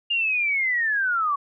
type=linear sweep; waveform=sine; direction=down; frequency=2832 to 1109 Hz; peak=-20 dBFS; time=0.1-1.36 s; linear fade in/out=10 ms; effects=none